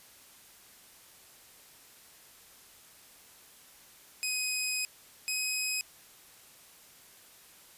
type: tone pair in turn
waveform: 15% pulse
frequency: 2515 / 2527 Hz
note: D#7 / D#7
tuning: +18 / +26 cents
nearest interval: unison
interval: 8 cents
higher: second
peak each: -23 dBFS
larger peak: neither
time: 4.23-4.85 / 5.28-5.81 s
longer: first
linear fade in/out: 0 ms
effects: white hiss -56 dBFS RMS until 7.77 s + resampled to 32000 Hz